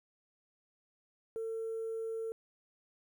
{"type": "tone", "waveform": "sine", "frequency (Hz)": 450, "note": "A4", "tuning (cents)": 39, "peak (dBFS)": -34, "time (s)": [1.36, 2.32], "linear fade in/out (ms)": 0, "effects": ["tanh soft clip ceiling -32 dBFS", "11-bit"]}